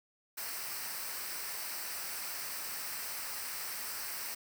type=noise with comb filter; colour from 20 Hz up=white; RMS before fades=-40 dBFS; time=0.37-4.35 s; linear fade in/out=10 ms; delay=0.29 ms; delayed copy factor=-0.6; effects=none